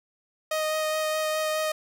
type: tone with vibrato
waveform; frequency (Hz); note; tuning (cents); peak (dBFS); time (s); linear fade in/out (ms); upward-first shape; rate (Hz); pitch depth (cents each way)
sawtooth; 622.3; D#5; 0; -21; 0.51-1.72; 5; sine; 4.8; 10
effects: none